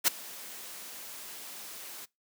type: noise with ADSR envelope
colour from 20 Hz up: white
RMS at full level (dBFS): -21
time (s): 0.04-2.06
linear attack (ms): 36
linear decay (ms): 9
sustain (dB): -23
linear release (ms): 19
effects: noise-tail reverb RT60 0.2 s tail -23 dB re dry + high-pass 200 Hz 12 dB/octave